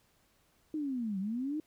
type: linear two-way sweep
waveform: sine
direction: down then up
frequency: 316.4 to 185 to 316.4 Hz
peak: -32 dBFS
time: 0.74-1.6 s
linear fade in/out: 2 ms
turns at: 1.19 s
effects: pink hiss -70 dBFS RMS until 1.66 s

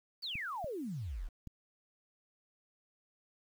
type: exponential sweep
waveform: sine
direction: down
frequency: 4759 to 30.87 Hz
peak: -37 dBFS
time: 0.22-1.29 s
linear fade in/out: 20 ms
type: clicks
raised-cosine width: 5 ms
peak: -33 dBFS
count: 3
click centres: 0.355 / 0.644 / 1.473 s
effects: 10-bit

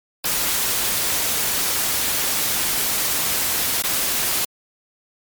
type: noise with dropouts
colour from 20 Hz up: white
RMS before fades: -21 dBFS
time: 0.24-4.45 s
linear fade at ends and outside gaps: 5 ms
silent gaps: 3.824-3.836 s
effects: MP3 96 kbps

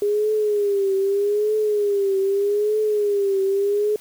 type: tone with vibrato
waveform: sine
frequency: 407.9 Hz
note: G#4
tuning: 31 cents flat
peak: -17 dBFS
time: 0.02-3.96 s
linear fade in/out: 2 ms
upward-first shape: triangle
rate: 0.81 Hz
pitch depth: 100 cents each way
effects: white hiss -47 dBFS RMS until 4 s

